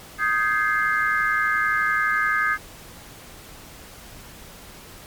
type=chord; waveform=sine; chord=Ab major seventh; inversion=second; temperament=equal with one note detuned; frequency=1244.5 / 1568 / 1679.6 / 2093 Hz; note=Eb6 / G6 / Ab6 / C7; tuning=0 / 0 / +19 / 0 cents; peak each=-23 / -24 / -24 / -27 dBFS; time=0.18-2.58 s; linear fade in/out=50 ms; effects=pink hiss -43 dBFS RMS until 5.06 s + MP3 96 kbps